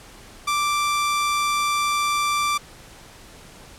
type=tone; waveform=sawtooth; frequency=1174.7 Hz; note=D6; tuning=in tune; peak=-16 dBFS; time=0.47-2.58 s; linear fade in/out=10 ms; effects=pink hiss -45 dBFS RMS until 3.78 s + low-pass 11000 Hz 12 dB/octave